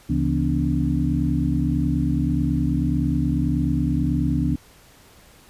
sine tone cluster, 71.8 / 138.8 / 168.1 / 248.3 / 290 Hz, D2 / C#3 / E3 / B3 / D4, -39 / +3 / +34 / +9 / -22 cents, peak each -25 dBFS, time 0.09-4.56 s, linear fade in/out 10 ms, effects pink hiss -51 dBFS RMS until 5.49 s + resampled to 32000 Hz

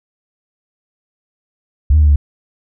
sine linear two-way sweep, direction up then down, 60 to 77.78 to 71.1 Hz, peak -5 dBFS, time 1.9-2.16 s, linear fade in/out 5 ms, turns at 1.95 s, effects tanh soft clip ceiling -3 dBFS

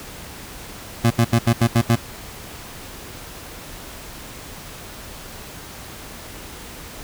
25% pulse tone bursts, 116.54 Hz, A#2, in tune, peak -9 dBFS, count 7, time 1.04-1.958 s, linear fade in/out 10 ms, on 66 ms, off 76 ms, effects pink hiss -37 dBFS RMS until 7.03 s

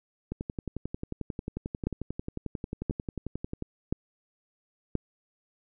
two click trains, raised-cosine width 3 ms, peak -20 / -14 dBFS, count 38 / 4, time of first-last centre 0.32-3.624 / 1.87-4.953 s, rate 11.2 / 0.973 Hz, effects none

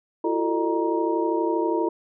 sine tone cluster, 336.3 / 368.7 / 444.8 / 608 / 942 Hz, E4 / F#4 / A4 / D#5 / A#5, +35 / -6 / +19 / -40 / +18 cents, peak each -24 / -29 / -27 / -31 / -28 dBFS, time 0.24-1.89 s, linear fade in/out 5 ms, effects none

